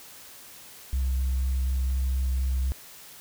sine tone with vibrato, 65 Hz, C2, 11 cents flat, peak -21 dBFS, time 0.93-2.72 s, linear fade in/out 0 ms, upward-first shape triangle, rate 4.1 Hz, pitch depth 12 cents each way, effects tanh soft clip ceiling -21 dBFS + white hiss -47 dBFS RMS until 3.2 s

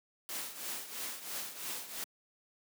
white noise with tremolo, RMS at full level -38 dBFS, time 0.29-2.04 s, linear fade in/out 0 ms, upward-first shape triangle, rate 3 Hz, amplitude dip 75%, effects high-pass 200 Hz 12 dB/octave

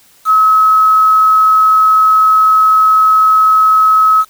sine tone with quantisation, 1284 Hz, E6, 46 cents flat, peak -5 dBFS, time 0.25-4.25 s, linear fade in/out 50 ms, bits 5, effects white hiss -47 dBFS RMS until 4.29 s

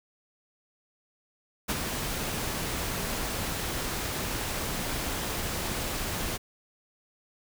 pink noise with ADSR envelope, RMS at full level -27 dBFS, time 1.68-6.38 s, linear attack 21 ms, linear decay 37 ms, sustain -5 dB, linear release 22 ms, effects none

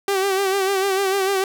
sawtooth tone with vibrato, 388.3 Hz, G4, 16 cents flat, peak -14 dBFS, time 0.08-1.44 s, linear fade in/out 2 ms, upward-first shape sine, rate 6.7 Hz, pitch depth 54 cents each way, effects none

